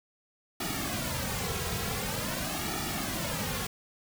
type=noise with flanger; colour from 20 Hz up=pink; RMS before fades=-33 dBFS; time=0.6-3.67 s; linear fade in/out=5 ms; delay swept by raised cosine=1.9 to 3.4 ms; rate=0.46 Hz; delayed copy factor=-0.8; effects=none